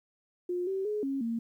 sine tone with pitch steps, 356.3 / 384.7 / 421.2 / 272.9 / 230.2 Hz, F4 / G4 / G#4 / C#4 / A#3, +35 / -33 / +24 / -27 / -22 cents, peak -29 dBFS, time 0.49-1.39 s, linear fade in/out 5 ms, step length 180 ms, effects 11-bit

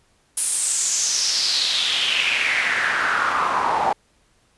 pink noise with band-pass filter sweep, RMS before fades -21 dBFS, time 0.37-3.93 s, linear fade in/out 5 ms, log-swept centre 10000 to 810 Hz, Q 4.5, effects pink hiss -61 dBFS RMS until 4.57 s + resampled to 24000 Hz

